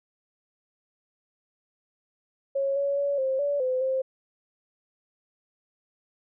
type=tone with pitch steps; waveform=sine; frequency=549 / 561 / 566 / 529 / 573 / 512 / 526 Hz; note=C#5 / C#5 / C#5 / C5 / D5 / C5 / C5; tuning=-17 / +21 / +36 / +19 / -43 / -38 / +9 cents; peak=-23 dBFS; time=2.55-4.02 s; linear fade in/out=10 ms; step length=210 ms; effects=none